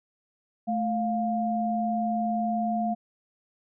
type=tone pair together; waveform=sine; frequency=218.6 / 703 Hz; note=A3 / F5; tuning=-11 / +11 cents; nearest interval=octave + minor sixth; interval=2022 cents; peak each=-27 / -27 dBFS; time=0.67-2.95 s; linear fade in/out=20 ms; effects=none